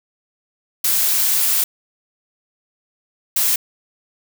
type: noise bursts at uneven times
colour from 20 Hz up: blue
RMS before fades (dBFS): -17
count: 2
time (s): 0.84-1.64 / 3.36-3.56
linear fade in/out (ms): 5
effects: none